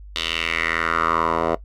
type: tone with band-pass filter sweep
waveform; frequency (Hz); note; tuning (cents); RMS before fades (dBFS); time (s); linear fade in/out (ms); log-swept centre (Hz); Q
10% pulse; 82.41; E2; 0; -22; 0.16-1.55; 0; 3500 to 710; 3.4
effects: noise-tail reverb RT60 0.1 s tail -17 dB re dry + added 50 Hz sine -37 dBFS peak until 1.64 s